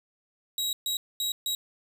sawtooth tone bursts at uneven times, 3836 Hz, A#7, 49 cents sharp, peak -24 dBFS, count 4, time 0.58-0.73 / 0.86-0.97 / 1.2-1.32 / 1.46-1.55 s, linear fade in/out 2 ms, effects none

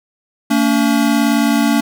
square tone pair together, 225.9 / 284.5 Hz, A3 / C#4, +46 / +45 cents, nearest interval major third, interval 399 cents, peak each -15 dBFS, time 0.5-1.81 s, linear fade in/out 10 ms, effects none

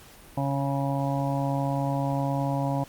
harmonic tone, 138.59 Hz, C#3, in tune, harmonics 1 / 2 / 4 / 5 / 6 / 7, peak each -27 / -30 / -33 / -34 / -35 / -35 dBFS, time 0.37-2.84 s, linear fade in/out 5 ms, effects pink hiss -50 dBFS RMS until 2.88 s + Opus 48 kbps

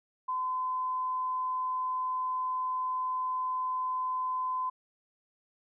sine tone, 1021 Hz, C6, 43 cents flat, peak -29 dBFS, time 0.28-4.7 s, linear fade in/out 10 ms, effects none

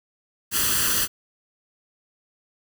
white noise with comb filter, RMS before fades -22 dBFS, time 0.51-1.08 s, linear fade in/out 50 ms, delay 0.66 ms, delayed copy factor +0.75, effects none

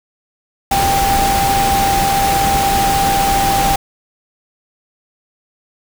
sine tone in noise, 790 Hz, G5, 13 cents sharp, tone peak -13 dBFS, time 0.71-3.76 s, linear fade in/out 5 ms, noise pink, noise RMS -18 dBFS, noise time 0.71-3.76 s, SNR +2 dB, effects none

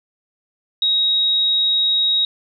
sine tone, 3792 Hz, A#7, 29 cents sharp, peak -14 dBFS, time 0.82-2.25 s, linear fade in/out 2 ms, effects none

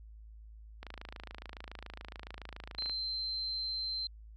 click train, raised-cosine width 0.3 ms, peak -28 dBFS, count 57, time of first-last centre 0.83-2.896 s, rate 27.1 Hz
sine tone, 4111 Hz, C8, 31 cents flat, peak -34 dBFS, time 2.78-4.07 s, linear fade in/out 2 ms
effects added 54 Hz sine -49 dBFS peak until 4.36 s

